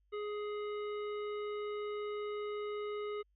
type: harmonic tone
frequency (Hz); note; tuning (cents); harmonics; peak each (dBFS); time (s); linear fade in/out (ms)
417.3; G#4; +8; 1 / 3 / 5 / 7 / 9; -37 / -46 / -52 / -57 / -60; 0.12-3.23; 20
effects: added 50 Hz sine -70 dBFS peak until 3.35 s